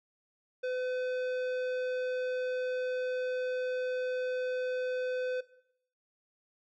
sine tone with tanh clipping, 506 Hz, B4, 42 cents sharp, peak -33 dBFS, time 0.63-5.41 s, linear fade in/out 10 ms, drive 14 dB, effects noise-tail reverb RT60 0.7 s tail -18 dB re dry

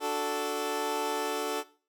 20% pulse chord, D major, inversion none, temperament equal, 293.7 / 370 / 440 Hz, D4 / F#4 / A4, 0 / 0 / 0 cents, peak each -31 / -31 / -26 dBFS, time 0-1.64 s, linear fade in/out 50 ms, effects noise-tail reverb RT60 0.4 s tail -18 dB re dry

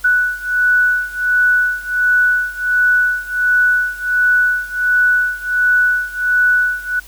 sine beating tone pair, 1480 / 1481.4 Hz, F#6 / F#6, 0 / +2 cents, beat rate 1.4 Hz, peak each -14 / -16 dBFS, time 0.04-7 s, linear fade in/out 10 ms, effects added 50 Hz sine -40 dBFS peak until 7.07 s + white hiss -42 dBFS RMS until 7.07 s

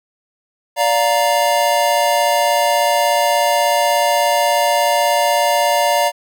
square chord, Bb major, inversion first, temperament just, 582.7 / 699.2 / 932.3 Hz, D5 / F5 / Bb5, -14 / +2 / 0 cents, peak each -18 dBFS, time 0.76-6.12 s, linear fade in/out 50 ms, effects none

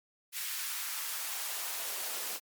white noise with high-pass filter sweep, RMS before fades -37 dBFS, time 0.32-2.4 s, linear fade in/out 50 ms, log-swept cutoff 1800 to 370 Hz, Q 1.1, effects MP3 96 kbps

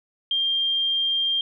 sine tone, 3193 Hz, G7, 31 cents sharp, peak -20 dBFS, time 0.31-1.41 s, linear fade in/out 2 ms, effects none

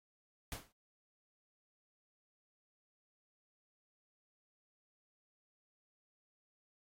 pink noise with exponential decay, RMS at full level -40 dBFS, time 0.52-0.72 s, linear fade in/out 1 ms, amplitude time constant 43 ms, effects AAC 48 kbps

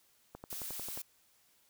click train, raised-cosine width 1 ms, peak -31 dBFS, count 8, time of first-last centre 0.35-0.975 s, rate 11.2 Hz
blue noise, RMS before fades -42 dBFS, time 0.5-1.02 s, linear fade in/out 5 ms
effects white hiss -69 dBFS RMS until 1.69 s

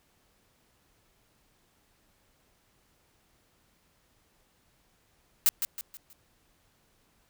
blue noise with echo, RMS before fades -21 dBFS, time 5.46-5.49 s, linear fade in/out 0 ms, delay 160 ms, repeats 4, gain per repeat -8 dB, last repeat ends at 6.13 s, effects pink hiss -68 dBFS RMS until 7.29 s

